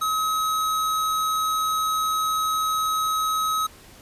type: tone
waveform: square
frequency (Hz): 1276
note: D#6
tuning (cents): +43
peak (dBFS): -22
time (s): 0.01-3.67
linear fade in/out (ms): 10
effects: pink hiss -48 dBFS RMS until 4.01 s + resampled to 32000 Hz